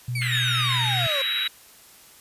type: tone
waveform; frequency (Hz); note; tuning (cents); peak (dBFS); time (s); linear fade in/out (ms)
sine; 122.9; B2; -8; -25; 0.08-1.07; 5
type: exponential sweep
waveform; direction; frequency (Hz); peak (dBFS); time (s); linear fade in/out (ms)
35% pulse; down; 2349 to 528; -26; 0.15-1.22; 5
type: band-pass noise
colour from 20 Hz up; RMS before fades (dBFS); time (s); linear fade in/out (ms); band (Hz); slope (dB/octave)
white; -30; 0.21-1.48; 10; 1400 to 3200; 48
type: tone with pitch glide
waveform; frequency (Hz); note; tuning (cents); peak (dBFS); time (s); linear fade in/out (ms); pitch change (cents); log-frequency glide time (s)
triangle; 3729 to 3856; A#7 to B7; 0 to -42; -23; 0.32-1.48; 5; +58; 0.85-1.21
effects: white hiss -50 dBFS RMS until 2.2 s + resampled to 32000 Hz